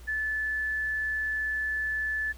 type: tone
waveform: sine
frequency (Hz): 1739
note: A6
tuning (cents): -21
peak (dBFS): -27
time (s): 0.07-2.33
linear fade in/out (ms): 20
effects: added 60 Hz sine -44 dBFS peak until 2.37 s + pink hiss -55 dBFS RMS until 2.37 s